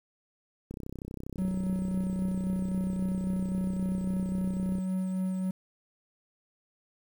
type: click train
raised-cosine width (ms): 3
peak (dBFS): -26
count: 133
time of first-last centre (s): 0.71-4.784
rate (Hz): 32.4
type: tone with tremolo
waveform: triangle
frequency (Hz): 186.8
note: F#3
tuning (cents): +17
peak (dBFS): -25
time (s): 1.38-5.51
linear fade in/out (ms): 5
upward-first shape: sine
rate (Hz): 3.7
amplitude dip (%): 25
effects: 9-bit